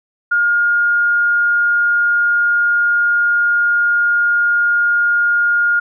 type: tone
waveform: sine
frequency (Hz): 1420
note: F6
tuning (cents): +28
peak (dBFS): -11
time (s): 0.31-5.8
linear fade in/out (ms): 10
effects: none